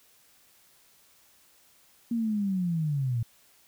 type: linear sweep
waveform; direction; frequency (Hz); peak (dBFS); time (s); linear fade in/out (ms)
sine; down; 237.4 to 112; -25; 2.11-3.23; 5
effects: white hiss -61 dBFS RMS until 3.67 s